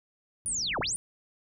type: low-pass noise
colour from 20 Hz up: white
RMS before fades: -48 dBFS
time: 0.45-0.96 s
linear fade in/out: 0 ms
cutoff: 160 Hz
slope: 12 dB/octave
type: linear two-way sweep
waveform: sine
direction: down then up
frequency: 9770 to 35.08 to 9770 Hz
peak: -28 dBFS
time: 0.46-0.96 s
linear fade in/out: 0 ms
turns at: 0.8 s
effects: none